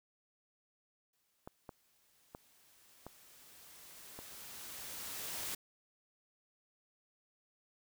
white noise with exponential growth, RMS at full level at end -40 dBFS, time 1.13-5.55 s, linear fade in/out 5 ms, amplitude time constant 960 ms
clicks, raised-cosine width 1 ms, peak -32 dBFS, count 5, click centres 1.475 / 1.692 / 2.349 / 3.066 / 4.19 s
effects none

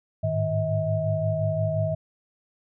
sine tone cluster, 103.6 / 109.3 / 154.9 / 640 Hz, G#2 / A2 / D#3 / D#5, -4 / -11 / -7 / +49 cents, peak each -28 / -30 / -28 / -26 dBFS, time 0.23-1.95 s, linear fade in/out 10 ms, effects none

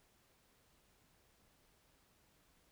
silence, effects pink hiss -72 dBFS RMS until 2.71 s

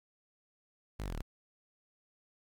sawtooth linear sweep, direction down, 55.7 to 30.87 Hz, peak -33 dBFS, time 0.99-1.22 s, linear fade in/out 10 ms, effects 11-bit

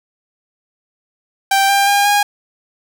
sawtooth tone with pitch steps, 784 / 795.4 / 807 / 818.7 Hz, G5 / G5 / G#5 / G#5, 0 / +25 / -50 / -25 cents, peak -7 dBFS, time 1.51-2.23 s, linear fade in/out 5 ms, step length 180 ms, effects none

